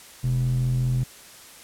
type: tone with band-pass filter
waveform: square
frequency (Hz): 42.54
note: F1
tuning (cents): -45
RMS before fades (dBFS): -23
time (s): 0.23-1.04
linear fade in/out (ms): 10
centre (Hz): 130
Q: 4.1
effects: white hiss -46 dBFS RMS until 1.63 s + low-pass 12000 Hz 12 dB/octave